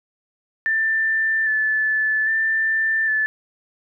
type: tone with vibrato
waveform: sine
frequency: 1760 Hz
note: A6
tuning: in tune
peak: -17 dBFS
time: 0.66-3.26 s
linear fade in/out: 0 ms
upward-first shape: square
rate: 0.62 Hz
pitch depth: 19 cents each way
effects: none